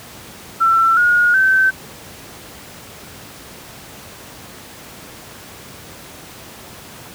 sine tone with pitch steps, 1342 / 1438.3 / 1541.6 Hz, E6 / F#6 / G6, +31 / -49 / -29 cents, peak -10 dBFS, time 0.6-1.71 s, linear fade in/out 20 ms, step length 370 ms, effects pink hiss -37 dBFS RMS until 7.14 s + high-pass 80 Hz 12 dB/octave

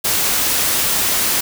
white noise, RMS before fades -17 dBFS, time 0.04-1.41 s, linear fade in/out 10 ms, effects none

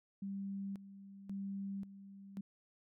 sine tone with tremolo, 196.8 Hz, G3, 7 cents sharp, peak -39 dBFS, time 0.22-2.41 s, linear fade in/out 5 ms, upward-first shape square, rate 0.93 Hz, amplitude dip 75%, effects none

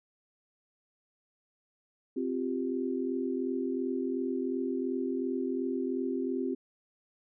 sine chord, C suspended fourth, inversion none, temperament equal, 261.6 / 349.2 / 392 Hz, C4 / F4 / G4, 0 / 0 / 0 cents, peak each -32 / -35 / -35 dBFS, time 2.16-6.55 s, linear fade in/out 10 ms, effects none

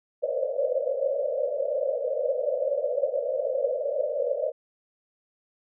white band-pass noise, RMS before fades -27 dBFS, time 0.22-4.52 s, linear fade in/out 20 ms, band 500 to 600 Hz, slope 96 dB/octave, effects none

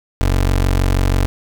25% pulse tone, 46.25 Hz, F#1, in tune, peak -9 dBFS, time 0.21-1.26 s, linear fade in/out 0 ms, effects none

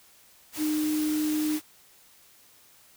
sine tone in noise, 305.8 Hz, D#4, 30 cents flat, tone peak -24 dBFS, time 0.57-1.6 s, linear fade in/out 50 ms, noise white, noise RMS -37 dBFS, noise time 0.52-1.62 s, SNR +10 dB, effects white hiss -57 dBFS RMS until 2.96 s

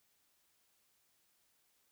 silence, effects white hiss -75 dBFS RMS until 1.91 s

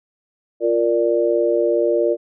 sine chord, Bb major, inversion second, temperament equal, 349.2 / 466.2 / 587.3 Hz, F4 / Bb4 / D5, 0 / 0 / 0 cents, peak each -19 dBFS, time 0.6-2.17 s, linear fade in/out 50 ms, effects none

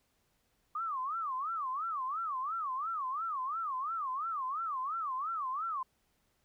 sine tone with vibrato, 1177 Hz, D6, 3 cents sharp, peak -33 dBFS, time 0.75-5.83 s, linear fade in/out 5 ms, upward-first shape sine, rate 2.9 Hz, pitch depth 250 cents each way, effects pink hiss -75 dBFS RMS until 6.44 s

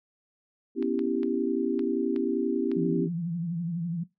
sine chord, C# half-diminished seventh, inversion third, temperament equal, 246.9 / 277.2 / 329.6 / 392 Hz, B3 / C#4 / E4 / G4, 0 / 0 / 0 / 0 cents, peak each -30 dBFS, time 0.75-3.09 s, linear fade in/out 50 ms
clicks, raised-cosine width 0.3 ms, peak -28 dBFS, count 6, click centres 0.826 / 0.992 / 1.232 / 1.793 / 2.162 / 2.716 s
sine tone with vibrato, 170.1 Hz, F3, 45 cents flat, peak -28 dBFS, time 2.76-4.04 s, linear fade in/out 10 ms, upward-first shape sine, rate 12 Hz, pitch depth 85 cents each way
effects noise-tail reverb RT60 0.2 s tail -19 dB re dry

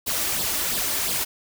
white noise with flanger, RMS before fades -25 dBFS, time 0.06-1.25 s, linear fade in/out 20 ms, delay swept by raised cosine 0.22 to 3.52 ms, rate 2.9 Hz, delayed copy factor +0.65, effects none

